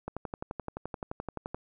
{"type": "click train", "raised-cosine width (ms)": 1, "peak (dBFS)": -21, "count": 18, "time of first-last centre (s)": [0.08, 1.546], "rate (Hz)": 11.6, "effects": []}